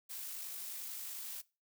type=noise with amplitude modulation; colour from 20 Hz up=blue; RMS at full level=-43 dBFS; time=0.09-1.42 s; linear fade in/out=20 ms; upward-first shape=sine; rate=51.2 Hz; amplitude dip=25%; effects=noise-tail reverb RT60 0.3 s tail -21 dB re dry